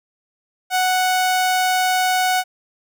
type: tone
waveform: sawtooth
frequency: 740 Hz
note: F#5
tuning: in tune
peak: -12 dBFS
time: 0.7-2.44 s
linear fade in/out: 50 ms
effects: none